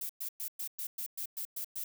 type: noise bursts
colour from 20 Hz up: violet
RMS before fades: -38 dBFS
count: 10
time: 0.01-1.84 s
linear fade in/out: 5 ms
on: 84 ms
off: 110 ms
effects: none